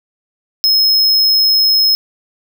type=tone; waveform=square; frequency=5160 Hz; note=E8; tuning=38 cents flat; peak=-9 dBFS; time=0.64-1.95 s; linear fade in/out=0 ms; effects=none